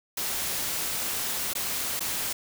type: noise with dropouts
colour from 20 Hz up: white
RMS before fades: -30 dBFS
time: 0.17-2.33 s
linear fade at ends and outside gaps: 5 ms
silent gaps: 1.535-1.551 / 1.995-2.005 s
effects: none

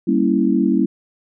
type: chord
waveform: sine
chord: G diminished seventh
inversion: none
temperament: equal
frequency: 196 / 233.1 / 277.2 / 329.6 Hz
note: G3 / Bb3 / Db4 / Fb4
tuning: 0 / 0 / 0 / 0 cents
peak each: -19 dBFS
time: 0.07-0.86 s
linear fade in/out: 10 ms
effects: none

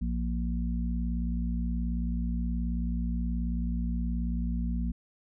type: harmonic tone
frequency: 58.7 Hz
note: A#1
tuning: 13 cents sharp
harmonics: 1 / 3 / 4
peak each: -29 / -34 / -35 dBFS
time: 0.01-4.92 s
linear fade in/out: 10 ms
effects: none

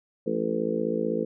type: harmonic tone with a mistuned harmonic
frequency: 55.8 Hz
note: A1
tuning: 25 cents sharp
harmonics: 3 / 4 / 5 / 6 / 7 / 8 / 9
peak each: -35 / -31 / -37 / -32 / -36 / -29 / -31 dBFS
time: 0.26-1.25 s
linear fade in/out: 10 ms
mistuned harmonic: 3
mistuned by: +53 cents
effects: none

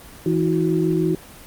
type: tone cluster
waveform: sine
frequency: 164.3 / 320.2 / 366.2 Hz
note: E3 / D#4 / F#4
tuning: -5 / +50 / -18 cents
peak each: -21 dBFS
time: 0.26-1.15 s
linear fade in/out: 2 ms
effects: pink hiss -42 dBFS RMS until 1.46 s + Opus 24 kbps

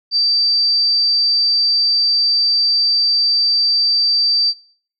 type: tone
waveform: sine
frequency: 4659 Hz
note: D8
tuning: 15 cents flat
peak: -11 dBFS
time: 0.11-4.54 s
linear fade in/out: 50 ms
effects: noise-tail reverb RT60 0.6 s tail -23 dB re dry + MP3 96 kbps

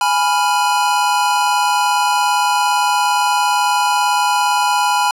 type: chord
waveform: square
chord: F diminished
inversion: first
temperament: equal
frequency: 830.6 / 987.8 / 1396.9 Hz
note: Ab5 / Cb6 / F6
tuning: 0 / 0 / 0 cents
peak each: -17 / -17 / -23 dBFS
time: 0.01-5.11 s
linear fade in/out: 2 ms
effects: low-pass 12000 Hz 12 dB/octave

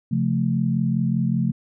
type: chord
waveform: sine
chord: Db augmented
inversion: none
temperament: equal with one note detuned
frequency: 135.04 / 174.61 / 220 Hz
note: Db3 / F3 / A3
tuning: -45 / 0 / 0 cents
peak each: -23 dBFS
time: 0.11-1.52 s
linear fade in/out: 10 ms
effects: none

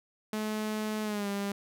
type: tone with pitch glide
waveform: sawtooth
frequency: 214.8 to 200.4 Hz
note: A3 to G3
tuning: -41 to +38 cents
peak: -27 dBFS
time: 0.33-1.52 s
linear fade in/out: 2 ms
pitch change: -121 cents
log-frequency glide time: 1.03-1.28 s
effects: none

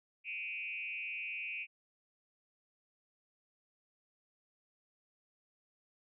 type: tone with frequency modulation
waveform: sine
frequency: 2489 Hz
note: D#7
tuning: in tune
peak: -38 dBFS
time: 0.24-1.67 s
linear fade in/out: 50 ms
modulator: 187 Hz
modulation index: 1.1
effects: none

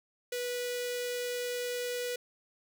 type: tone with notch filter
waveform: sawtooth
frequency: 490 Hz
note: B4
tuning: 14 cents flat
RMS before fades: -35 dBFS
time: 0.32-2.16 s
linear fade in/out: 5 ms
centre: 1000 Hz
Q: 0.84
effects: none

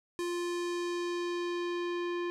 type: tone with low-pass filter sweep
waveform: square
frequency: 349.2 Hz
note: F4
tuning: in tune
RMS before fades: -34 dBFS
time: 0.19-2.3 s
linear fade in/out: 0 ms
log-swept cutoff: 10000 to 2700 Hz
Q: 1
effects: none

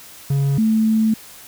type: tone pair in turn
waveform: triangle / sine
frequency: 139.1 / 220 Hz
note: C#3 / A3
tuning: +6 / 0 cents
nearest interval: minor sixth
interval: 794 cents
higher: second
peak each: -13 dBFS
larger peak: neither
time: 0.3-0.58 / 0.58-1.14 s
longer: second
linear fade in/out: 5 ms
effects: white hiss -41 dBFS RMS until 1.47 s

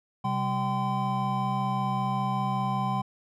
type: tone cluster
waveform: triangle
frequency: 130.4 / 195.6 / 771 / 1027 Hz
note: C3 / G3 / G5 / C6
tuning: -5 / -4 / -29 / -33 cents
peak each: -29 dBFS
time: 0.24-3.02 s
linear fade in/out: 10 ms
effects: none

